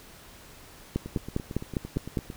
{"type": "two click trains", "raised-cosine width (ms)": 3, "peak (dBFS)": [-23, -13], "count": [12, 7], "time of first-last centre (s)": [[1.06, 2.302], [0.96, 2.172]], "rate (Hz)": [8.86, 4.95], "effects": ["pink hiss -50 dBFS RMS until 2.36 s"]}